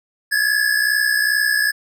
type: tone pair together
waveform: square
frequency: 1661.2 / 1723.6 Hz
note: G#6 / A6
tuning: 0 / -36 cents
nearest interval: minor second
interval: 64 cents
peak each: -19 dBFS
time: 0.31-1.72 s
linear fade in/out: 20 ms
effects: none